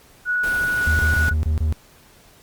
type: tone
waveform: sine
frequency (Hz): 1466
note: F#6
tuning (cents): -16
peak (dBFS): -18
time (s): 0.25-1.34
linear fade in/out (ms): 50
type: noise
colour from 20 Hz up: pink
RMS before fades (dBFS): -32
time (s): 0.43-1.3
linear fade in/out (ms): 10
type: tone bursts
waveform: triangle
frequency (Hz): 77.78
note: D#2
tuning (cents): 0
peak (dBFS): -15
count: 6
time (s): 0.87-1.725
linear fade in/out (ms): 0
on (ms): 120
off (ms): 27
effects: pink hiss -51 dBFS RMS until 2.42 s + Opus 48 kbps